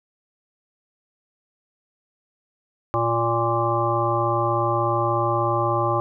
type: harmonic tone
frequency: 116.54 Hz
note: A#2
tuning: in tune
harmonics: 1 / 3 / 5 / 7 / 9 / 10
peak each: -26 / -26 / -26 / -26 / -26 / -26 dBFS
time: 2.94-6 s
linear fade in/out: 0 ms
effects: none